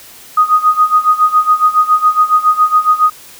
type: tone with tremolo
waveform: sine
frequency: 1244.5 Hz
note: D#6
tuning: in tune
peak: -4 dBFS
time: 0.37-3.1 s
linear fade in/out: 5 ms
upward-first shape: sine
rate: 7.2 Hz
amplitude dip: 85%
effects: white hiss -37 dBFS RMS until 3.39 s